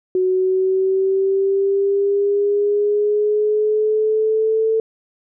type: linear sweep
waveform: sine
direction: up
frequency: 369.1 to 445.2 Hz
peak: -14 dBFS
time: 0.15-4.8 s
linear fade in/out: 2 ms
effects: none